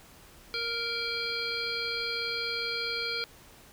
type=harmonic tone with a mistuned harmonic; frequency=466.2 Hz; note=A#4; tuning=in tune; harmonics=1 / 3 / 5 / 7 / 9 / 10; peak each=-39 / -37 / -36 / -39 / -35 / -39 dBFS; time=0.54-3.24 s; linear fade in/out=0 ms; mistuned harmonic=10; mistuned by=+23 cents; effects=pink hiss -54 dBFS RMS until 3.72 s